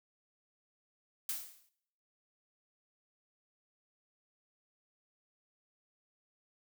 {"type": "noise with exponential decay", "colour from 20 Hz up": "blue", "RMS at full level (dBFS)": -34, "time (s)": [1.29, 1.69], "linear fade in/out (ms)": 2, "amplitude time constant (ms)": 85, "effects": ["noise-tail reverb RT60 0.7 s tail -19 dB re dry"]}